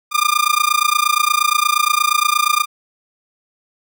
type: tone with amplitude modulation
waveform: sawtooth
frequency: 1205 Hz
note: D6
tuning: 44 cents sharp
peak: -6 dBFS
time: 0.11-2.66 s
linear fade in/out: 50 ms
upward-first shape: sine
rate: 28.5 Hz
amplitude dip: 95%
effects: none